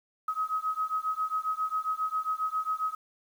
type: beating tone pair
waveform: sine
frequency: 1267 / 1274.4 Hz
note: D#6 / D#6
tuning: +31 / +41 cents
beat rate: 7.4 Hz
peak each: -31 dBFS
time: 0.28-2.95 s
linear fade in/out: 5 ms
effects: 9-bit